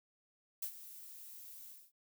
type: noise with ADSR envelope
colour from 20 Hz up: violet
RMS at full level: -38 dBFS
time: 0.62-1.92 s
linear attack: 7 ms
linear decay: 78 ms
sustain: -14 dB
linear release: 250 ms
effects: none